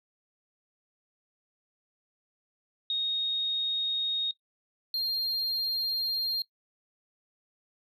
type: tone pair in turn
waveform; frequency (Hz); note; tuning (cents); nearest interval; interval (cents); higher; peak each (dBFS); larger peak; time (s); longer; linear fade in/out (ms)
sine / triangle; 3729 / 4204; A#7 / C8; 0 / +7; major second; 207; second; -26; neither; 2.9-4.31 / 4.94-6.42; second; 2
effects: noise-tail reverb RT60 0.1 s tail -20 dB re dry